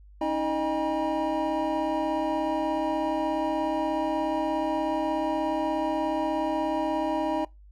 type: tone cluster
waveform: triangle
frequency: 280.5 / 317.2 / 614 / 809 / 957 Hz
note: C#4 / D#4 / D#5 / G#5 / A#5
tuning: +21 / +33 / -23 / -46 / +45 cents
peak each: -33 / -27 / -28 / -31 / -29 dBFS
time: 0.21-7.45 s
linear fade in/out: 5 ms
effects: noise-tail reverb RT60 0.2 s tail -22 dB re dry + added 50 Hz sine -48 dBFS peak until 7.71 s